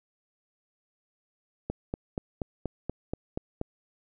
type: click train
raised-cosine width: 2 ms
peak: -17 dBFS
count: 9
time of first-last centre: 1.7-3.614 s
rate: 4.18 Hz
effects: none